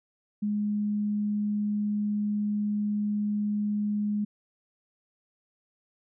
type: tone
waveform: sine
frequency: 208.1 Hz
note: G#3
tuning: 4 cents sharp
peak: -25 dBFS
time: 0.42-4.25 s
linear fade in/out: 10 ms
effects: none